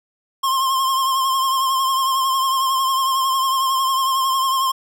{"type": "tone with vibrato", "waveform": "square", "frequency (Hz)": 1063, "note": "C6", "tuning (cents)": 27, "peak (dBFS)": -17, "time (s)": [0.43, 4.72], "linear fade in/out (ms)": 10, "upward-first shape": "triangle", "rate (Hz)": 11, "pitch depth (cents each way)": 49, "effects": []}